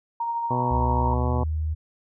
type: tone with tremolo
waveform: sine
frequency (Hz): 932.3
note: A#5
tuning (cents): 0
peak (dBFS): -23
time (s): 0.2-1.14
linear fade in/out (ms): 5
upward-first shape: sine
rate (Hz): 13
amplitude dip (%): 30
type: harmonic tone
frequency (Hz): 123.4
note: B2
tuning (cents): -1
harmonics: 1 / 2 / 3 / 4 / 5 / 6 / 7 / 8 / 9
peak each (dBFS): -27 / -30 / -34 / -33 / -35 / -37 / -33 / -35 / -38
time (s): 0.5-1.44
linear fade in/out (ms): 10
type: tone with pitch glide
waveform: sine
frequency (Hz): 68.3 to 78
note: C#2 to D#2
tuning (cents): -25 to +5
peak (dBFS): -23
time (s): 0.7-1.75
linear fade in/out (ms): 20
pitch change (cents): +230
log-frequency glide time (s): 1.1-1.33
effects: none